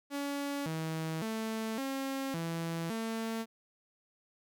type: tone with pitch steps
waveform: sawtooth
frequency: 283 / 160.2 / 221.6 / 270 / 166 / 225.1 Hz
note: C#4 / E3 / A3 / C#4 / E3 / A3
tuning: +36 / -49 / +13 / -45 / +12 / +40 cents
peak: -30 dBFS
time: 0.1-3.46 s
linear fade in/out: 50 ms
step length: 560 ms
effects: none